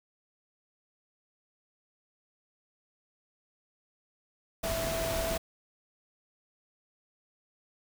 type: tone in noise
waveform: sine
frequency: 659.3 Hz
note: E5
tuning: in tune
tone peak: -32 dBFS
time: 4.63-5.38 s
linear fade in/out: 10 ms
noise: pink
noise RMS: -34 dBFS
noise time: 4.63-5.38 s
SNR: -1 dB
effects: none